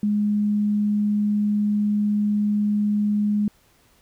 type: tone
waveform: sine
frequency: 208 Hz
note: G#3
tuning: 3 cents sharp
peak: -18 dBFS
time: 0.03-3.48 s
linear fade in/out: 2 ms
effects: pink hiss -59 dBFS RMS until 4.01 s